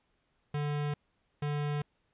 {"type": "tone bursts at uneven times", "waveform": "square", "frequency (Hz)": 146.83, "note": "D3", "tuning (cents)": 0, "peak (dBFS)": -31, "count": 2, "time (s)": [[0.54, 0.94], [1.42, 1.82]], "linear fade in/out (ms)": 5, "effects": ["pink hiss -75 dBFS RMS until 2.13 s", "resampled to 8000 Hz"]}